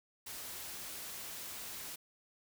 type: noise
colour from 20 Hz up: white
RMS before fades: -45 dBFS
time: 0.26-1.96 s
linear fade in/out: 10 ms
effects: none